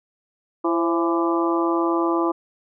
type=harmonic tone with a mistuned harmonic; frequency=168 Hz; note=E3; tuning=33 cents sharp; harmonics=2 / 3 / 4 / 5 / 6 / 7; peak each=-20 / -30 / -29 / -30 / -27 / -27 dBFS; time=0.64-2.32 s; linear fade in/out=10 ms; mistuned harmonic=3; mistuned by=+75 cents; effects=none